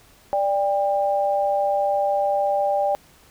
sine tone pair together, 588 / 798 Hz, D5 / G5, +2 / +31 cents, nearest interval perfect fourth, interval 529 cents, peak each -21 dBFS, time 0.33-2.95 s, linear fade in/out 0 ms, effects pink hiss -53 dBFS RMS until 3.3 s

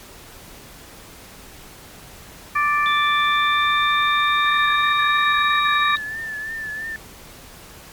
harmonic tone, 587.3 Hz, D5, in tune, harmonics 2 / 3 / 4, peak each -18 / -22 / -24 dBFS, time 2.55-5.96 s, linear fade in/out 10 ms
sine tone with pitch glide, 3520 to 3773 Hz, A7 to A#7, 0 to +20 cents, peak -24 dBFS, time 2.86-5.97 s, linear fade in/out 0 ms, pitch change +120 cents, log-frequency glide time 3.08-5.44 s
clicks, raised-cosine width 0.5 ms, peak -27 dBFS, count 3, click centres 3.682 / 4.714 / 5.545 s
sine tone with vibrato, 1760 Hz, A6, in tune, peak -26 dBFS, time 4.46-6.96 s, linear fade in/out 0 ms, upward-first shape triangle, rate 3 Hz, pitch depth 55 cents each way
effects pink hiss -42 dBFS RMS until 7.92 s + MP3 96 kbps

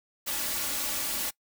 white noise with comb filter, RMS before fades -31 dBFS, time 0.26-1.31 s, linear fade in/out 20 ms, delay 3.5 ms, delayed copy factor +0.6, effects noise-tail reverb RT60 0.1 s tail -22 dB re dry

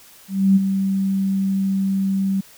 sine tone with ADSR envelope, 193.8 Hz, G3, 20 cents flat, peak -9 dBFS, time 0.28-2.41 s, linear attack 280 ms, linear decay 26 ms, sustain -8 dB, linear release 9 ms, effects white hiss -47 dBFS RMS until 2.57 s

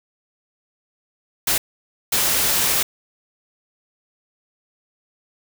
white noise bursts at uneven times, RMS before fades -19 dBFS, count 2, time 1.47-1.58 / 2.12-2.83 s, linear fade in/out 5 ms, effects none

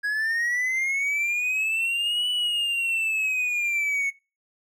triangle linear two-way sweep, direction up then down, 1651 to 2970 to 2199 Hz, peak -21 dBFS, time 0.03-4.11 s, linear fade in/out 20 ms, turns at 2.29 s, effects noise-tail reverb RT60 0.3 s tail -21 dB re dry

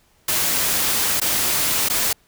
white noise with dropouts, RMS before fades -20 dBFS, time 0.28-2.13 s, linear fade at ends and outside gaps 5 ms, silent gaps 1.201-1.215 / 1.887-1.898 s, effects pink hiss -59 dBFS RMS until 2.27 s

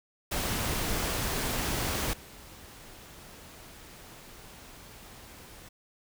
pink noise with level steps, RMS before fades -31 / -49 dBFS, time 0.31-5.69 s, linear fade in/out 10 ms, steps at 2.13 s, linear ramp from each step 5 ms, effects none

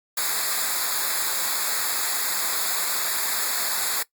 white noise with comb filter, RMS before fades -25 dBFS, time 0.17-4.03 s, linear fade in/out 5 ms, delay 0.34 ms, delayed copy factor -1, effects noise-tail reverb RT60 0.1 s tail -19 dB re dry + Opus 48 kbps

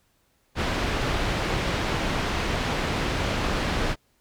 pink low-pass noise, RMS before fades -26 dBFS, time 0.55-3.96 s, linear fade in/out 50 ms, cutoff 3700 Hz, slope 12 dB/octave, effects pink hiss -67 dBFS RMS until 4.2 s

